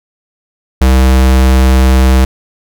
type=tone; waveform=square; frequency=65 Hz; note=C2; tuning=11 cents flat; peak=-5 dBFS; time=0.81-2.25 s; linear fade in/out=5 ms; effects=none